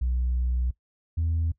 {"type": "tone pair in turn", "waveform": "sine", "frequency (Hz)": [61.74, 81.89], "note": ["B1", "E2"], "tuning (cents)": [0, -11], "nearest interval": "perfect fourth", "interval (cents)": 489, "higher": "second", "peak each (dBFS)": -21, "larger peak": "neither", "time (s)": [[0.01, 0.71], [1.17, 1.52]], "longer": "first", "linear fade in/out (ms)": 10, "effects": ["noise-tail reverb RT60 0.1 s tail -19 dB re dry", "tanh soft clip ceiling -20 dBFS"]}